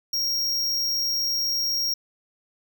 square tone, 5588 Hz, F8, in tune, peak -23 dBFS, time 0.13-1.94 s, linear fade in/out 5 ms, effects none

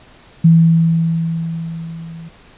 sine tone with level ramp, 164.81 Hz, E3, in tune, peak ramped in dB -4 to -30 dBFS, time 0.44-2.29 s, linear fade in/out 10 ms, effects pink hiss -45 dBFS RMS until 2.57 s + resampled to 8000 Hz

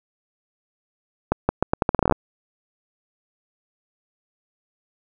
accelerating click train, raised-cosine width 1 ms, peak -3 dBFS, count 14, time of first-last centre 1.32-2.123 s, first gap 170 ms, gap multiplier 0.8, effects none

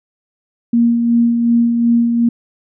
sine tone with tremolo, 234.8 Hz, A#3, 13 cents sharp, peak -8 dBFS, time 0.73-2.29 s, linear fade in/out 5 ms, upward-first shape sine, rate 2.7 Hz, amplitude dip 40%, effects none

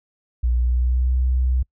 sine tone with pitch glide, 60.2 to 63.38 Hz, B1 to B1, -44 to +46 cents, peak -16 dBFS, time 0.43-1.63 s, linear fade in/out 10 ms, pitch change +90 cents, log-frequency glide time 0.53-1.15 s, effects noise-tail reverb RT60 0.1 s tail -26 dB re dry

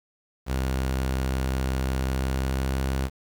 sawtooth tone with pitch glide, 65.5 to 66.49 Hz, C2 to C2, +2 to +28 cents, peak -20 dBFS, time 0.46-3.1 s, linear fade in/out 50 ms, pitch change +26 cents, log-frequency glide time 1.94-2.91 s, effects 8-bit

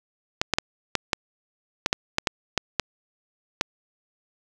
clicks, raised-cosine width 0.2 ms, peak -3 dBFS, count 12, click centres 0.415 / 0.537 / 0.585 / 0.953 / 1.132 / 1.861 / 1.929 / 2.184 / 2.272 / 2.577 / 2.797 / 3.611 s, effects 7-bit

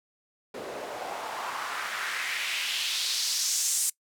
white noise with band-pass filter sweep, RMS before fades -31 dBFS, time 0.54-3.9 s, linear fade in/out 5 ms, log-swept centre 430 to 8400 Hz, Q 2.1, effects noise-tail reverb RT60 0.1 s tail -22 dB re dry

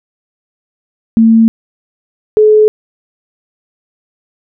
sine tone pair in turn, 225.4 / 428 Hz, A3 / A4, +42 / -48 cents, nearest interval major seventh, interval 1110 cents, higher second, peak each -3 dBFS, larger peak neither, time 1.17-1.48 / 2.37-2.68 s, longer neither, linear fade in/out 0 ms, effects none

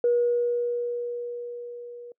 sine tone with level ramp, 480.6 Hz, B4, 47 cents flat, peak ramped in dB -17 to -39 dBFS, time 0.04-2.12 s, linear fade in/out 2 ms, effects noise-tail reverb RT60 0.1 s tail -25 dB re dry + tanh soft clip ceiling -13 dBFS

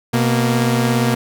sawtooth tone pair together, 125.2 / 233.1 Hz, B2 / A#3, +24 / 0 cents, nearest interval major seventh, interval 1076 cents, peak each -13 dBFS, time 0.13-1.15 s, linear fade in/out 10 ms, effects none

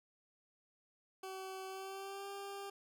20% pulse tone with pitch glide, 380 to 397.5 Hz, F#4 to G4, +46 to +24 cents, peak -39 dBFS, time 1.23-2.7 s, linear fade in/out 5 ms, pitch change +78 cents, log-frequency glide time 1.67-2.28 s, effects none

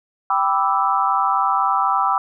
sine chord, E minor seventh, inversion first, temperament equal, 784 / 987.8 / 1174.7 / 1318.5 Hz, G5 / B5 / D6 / E6, 0 / 0 / 0 / 0 cents, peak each -21 dBFS, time 0.3-2.18 s, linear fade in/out 2 ms, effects none

